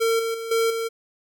square tone with level steps, 455 Hz, A#4, 42 cents flat, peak -19 / -24 / -30 / -19 / -25 dBFS, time 0-0.89 s, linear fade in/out 20 ms, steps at 0.19 / 0.34 / 0.51 / 0.7 s, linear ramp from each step 5 ms, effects none

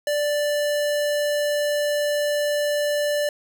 square tone, 587.3 Hz, D5, in tune, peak -21 dBFS, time 0.07-3.29 s, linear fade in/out 2 ms, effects none

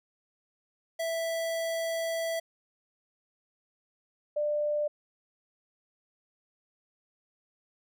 square / sine tone pair in turn, 659.3 / 594.4 Hz, E5 / D5, 0 / +21 cents, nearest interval major second, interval 179 cents, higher first, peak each -30 / -26 dBFS, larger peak second, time 0.99-2.4 / 4.36-4.88 s, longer first, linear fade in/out 10 ms, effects none

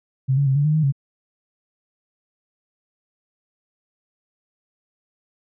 sine tone with pitch steps, 132.4 / 141.2 / 133.8 / 144.1 / 152.5 / 156.3 / 138.1 Hz, C3 / C#3 / C3 / D3 / D#3 / D#3 / C#3, +21 / +32 / +39 / -33 / -34 / +8 / -6 cents, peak -15 dBFS, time 0.28-0.924 s, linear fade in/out 20 ms, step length 92 ms, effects none

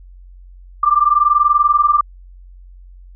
sine tone pair together, 1174.7 / 1195.2 Hz, D6 / D6, 0 / +30 cents, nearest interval unison, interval 30 cents, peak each -13 dBFS, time 0.83-2.01 s, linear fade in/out 5 ms, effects added 45 Hz sine -37 dBFS peak until 3.15 s

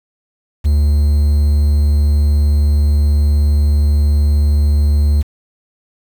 triangle tone with quantisation, 73.42 Hz, D2, in tune, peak -7 dBFS, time 0.64-5.23 s, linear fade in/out 20 ms, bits 6, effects none

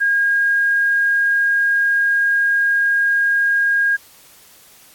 sine tone, 1626 Hz, G#6, 37 cents flat, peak -13 dBFS, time 0-3.97 s, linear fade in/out 20 ms, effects white hiss -47 dBFS RMS until 4.94 s + AAC 64 kbps

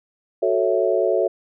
sine chord, F# minor seventh, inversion none, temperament equal, 370 / 440 / 554.4 / 659.3 Hz, F#4 / A4 / C#5 / E5, 0 / 0 / 0 / 0 cents, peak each -22 dBFS, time 0.42-1.28 s, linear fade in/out 10 ms, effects none

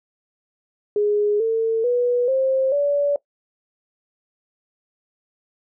sine tone with pitch steps, 415.3 / 450.3 / 488.2 / 529.3 / 573.9 Hz, G#4 / A4 / B4 / C5 / D5, 0 / +40 / -20 / +20 / -40 cents, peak -16 dBFS, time 0.96-3.16 s, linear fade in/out 2 ms, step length 440 ms, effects noise-tail reverb RT60 0.1 s tail -19 dB re dry

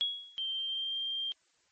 sine tone with exponential decay, 3332 Hz, G#7, 5 cents sharp, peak -25 dBFS, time 0.01-0.46 s, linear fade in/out 0 ms, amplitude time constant 97 ms
sine tone with pitch glide, 3143 to 3181 Hz, G7 to G7, +4 to +25 cents, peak -32 dBFS, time 0.38-1.32 s, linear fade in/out 0 ms, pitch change +21 cents, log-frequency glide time 0.57-0.96 s
effects white hiss -70 dBFS RMS until 1.71 s + MP3 32 kbps

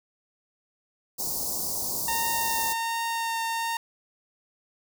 white band-stop noise, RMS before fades -30 dBFS, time 1.18-2.74 s, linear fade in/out 20 ms, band 1000 to 4600 Hz, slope 48 dB/octave
sawtooth tone with vibrato, 917 Hz, A#5, 29 cents flat, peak -23 dBFS, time 2.08-3.77 s, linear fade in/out 2 ms, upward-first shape triangle, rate 1.3 Hz, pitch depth 11 cents each way
effects none

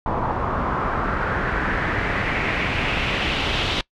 pink noise with low-pass filter sweep, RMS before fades -23 dBFS, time 0.06-3.81 s, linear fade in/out 2 ms, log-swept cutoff 960 to 3500 Hz, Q 2.7, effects noise-tail reverb RT60 0.1 s tail -22 dB re dry

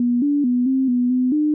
sine tone with pitch steps, 242.1 / 288.6 / 246.4 / 264.3 / 246 / 253.1 / 301.6 Hz, B3 / D4 / B3 / C4 / B3 / B3 / D4, -34 / -30 / -4 / +18 / -7 / +43 / +46 cents, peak -15 dBFS, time 0-1.54 s, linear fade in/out 2 ms, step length 220 ms, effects none

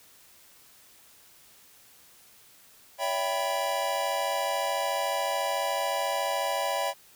square chord, C# half-diminished seventh, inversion none, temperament equal with one note detuned, 565.4 / 659.3 / 784 / 987.8 Hz, C#5 / E5 / G5 / B5, +34 / 0 / 0 / 0 cents, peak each -33 dBFS, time 2.98-6.94 s, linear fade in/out 50 ms, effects white hiss -56 dBFS RMS until 7.15 s

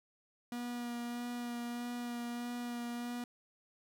45% pulse tone with vibrato, 240.3 Hz, B3, 47 cents flat, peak -38 dBFS, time 0.52-3.24 s, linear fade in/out 2 ms, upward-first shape sine, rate 1.6 Hz, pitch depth 14 cents each way, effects 12-bit

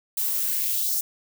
violet noise with high-pass filter sweep, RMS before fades -25 dBFS, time 0.17-1.01 s, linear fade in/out 5 ms, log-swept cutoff 610 to 6000 Hz, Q 1.9, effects none

